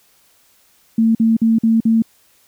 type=tone bursts; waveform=sine; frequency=225.4 Hz; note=A3; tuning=42 cents sharp; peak=-10 dBFS; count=5; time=0.98-2.022 s; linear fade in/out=5 ms; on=170 ms; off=48 ms; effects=white hiss -55 dBFS RMS until 2.47 s